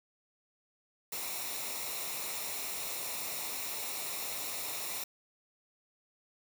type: noise with comb filter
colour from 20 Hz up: white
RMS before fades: -38 dBFS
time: 1.12-5.04 s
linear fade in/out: 5 ms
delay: 0.63 ms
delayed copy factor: -0.6
effects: none